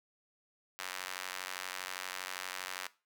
square tone with high-pass filter, 46.25 Hz, F#1, in tune, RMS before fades -42 dBFS, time 0.79-2.87 s, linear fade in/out 0 ms, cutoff 1400 Hz, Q 0.91, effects noise-tail reverb RT60 0.3 s tail -18 dB re dry

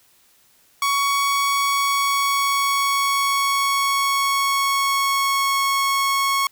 sawtooth tone with pitch glide, 1119 to 1101 Hz, C#6 to C#6, +16 to -12 cents, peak -14 dBFS, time 0.82-6.47 s, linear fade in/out 2 ms, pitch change -28 cents, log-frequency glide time 1.64-5.6 s, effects white hiss -57 dBFS RMS until 6.51 s

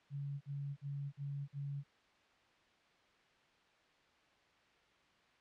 sine tone bursts, 141.2 Hz, C#3, 32 cents sharp, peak -39 dBFS, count 5, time 0.1-1.838 s, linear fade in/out 50 ms, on 310 ms, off 47 ms, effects white hiss -69 dBFS RMS until 5.4 s + low-pass 3000 Hz 12 dB/octave

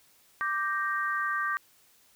sine chord, G minor, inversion second, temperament equal, 1174.7 / 1568 / 1864.7 Hz, D6 / G6 / Bb6, 0 / 0 / 0 cents, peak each -30 / -31 / -34 dBFS, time 0.41-1.57 s, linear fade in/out 0 ms, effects white hiss -62 dBFS RMS until 2.15 s

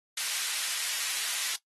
pink high-pass noise, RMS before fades -32 dBFS, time 0.17-1.56 s, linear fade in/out 5 ms, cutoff 2300 Hz, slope 12 dB/octave, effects noise-tail reverb RT60 0.1 s tail -19 dB re dry + AAC 32 kbps

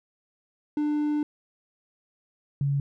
triangle / sine tone pair in turn, 297.8 / 140.54 Hz, D4 / C#3, +24 / +24 cents, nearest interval octave + minor second, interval 1300 cents, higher first, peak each -21 / -22 dBFS, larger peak first, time 0.77-1.23 / 2.61-2.8 s, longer first, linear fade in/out 2 ms, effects none

